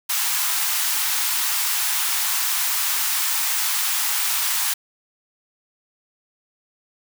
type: high-pass noise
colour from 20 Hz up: white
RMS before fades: -22 dBFS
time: 0.09-4.74 s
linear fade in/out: 10 ms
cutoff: 790 Hz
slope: 48 dB/octave
effects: none